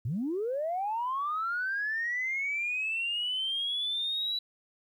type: linear sweep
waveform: sine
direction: up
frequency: 99.7 to 3951 Hz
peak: -28 dBFS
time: 0.05-4.39 s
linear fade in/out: 5 ms
effects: tanh soft clip ceiling -24 dBFS + 11-bit